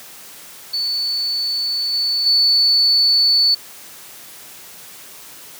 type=tone with level steps; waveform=sine; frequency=4470 Hz; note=C#8; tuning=14 cents sharp; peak=-18 / -16 / -11 dBFS; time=0.73-3.55 s; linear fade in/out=10 ms; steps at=1.93 / 2.26 s; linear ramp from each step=5 ms; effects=white hiss -39 dBFS RMS until 5.59 s + high-pass 100 Hz 12 dB/octave